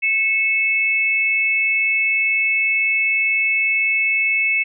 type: tone pair together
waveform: sine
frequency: 2199 / 2615 Hz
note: C#7 / E7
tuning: -14 / -15 cents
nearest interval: minor third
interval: 299 cents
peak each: -18 / -18 dBFS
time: 0.02-4.64 s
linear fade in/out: 20 ms
effects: none